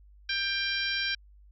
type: harmonic tone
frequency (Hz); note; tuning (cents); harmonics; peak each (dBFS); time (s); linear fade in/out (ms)
792; G5; +18; 2 / 3 / 4 / 5 / 6 / 7; -32 / -34 / -35 / -36 / -37 / -37; 0.29-1.15; 5
effects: added 50 Hz sine -52 dBFS peak until 1.51 s